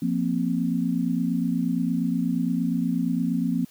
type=chord; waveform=sine; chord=F suspended fourth; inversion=none; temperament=equal; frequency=174.61 / 233.1 / 261.6 Hz; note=F3 / Bb3 / C4; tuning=0 / 0 / 0 cents; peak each=-26 dBFS; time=0.02-3.65 s; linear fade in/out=5 ms; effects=white hiss -55 dBFS RMS until 3.7 s